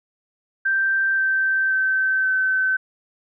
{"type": "tone with pitch steps", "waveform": "sine", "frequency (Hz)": [1568, 1555.4, 1542.8, 1530.4], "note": ["G6", "G6", "G6", "G6"], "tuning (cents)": [0, -14, -28, -42], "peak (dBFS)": -17, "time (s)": [0.65, 2.77], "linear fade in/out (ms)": 10, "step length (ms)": 530, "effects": []}